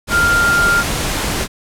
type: tone in noise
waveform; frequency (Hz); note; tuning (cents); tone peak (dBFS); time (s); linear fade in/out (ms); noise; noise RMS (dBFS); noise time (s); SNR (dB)
sine; 1398; F6; +1; -11; 0.1-0.84; 50; pink; -19; 0.07-1.48; +5
effects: low-pass 12000 Hz 12 dB/octave